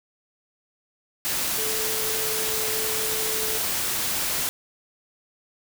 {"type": "tone in noise", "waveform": "sine", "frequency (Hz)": 437.6, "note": "A4", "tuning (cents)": -9, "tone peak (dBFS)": -32, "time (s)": [1.58, 3.58], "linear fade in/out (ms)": 0, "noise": "white", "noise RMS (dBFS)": -26, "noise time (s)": [1.25, 4.49], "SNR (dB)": -9, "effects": []}